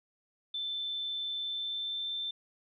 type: tone with pitch glide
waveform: sine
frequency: 3534 to 3557 Hz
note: A7 to A7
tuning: +7 to +18 cents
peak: -33 dBFS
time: 0.54-2.31 s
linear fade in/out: 5 ms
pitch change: +11 cents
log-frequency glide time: 1.4-2.1 s
effects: none